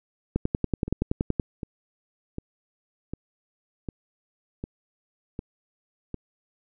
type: two click trains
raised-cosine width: 3 ms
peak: -10 / -19 dBFS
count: 12 / 8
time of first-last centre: 0.36-1.398 / 0.88-6.143 s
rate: 10.6 / 1.33 Hz
effects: none